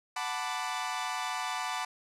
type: chord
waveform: sawtooth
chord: B minor seventh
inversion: second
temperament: equal with one note detuned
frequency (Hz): 740 / 880 / 994.6 / 1174.7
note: F#5 / A5 / B5 / D6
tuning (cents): 0 / 0 / +12 / 0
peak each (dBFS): -34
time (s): 0.16-1.85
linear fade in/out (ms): 5
effects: low-pass 9000 Hz 12 dB/octave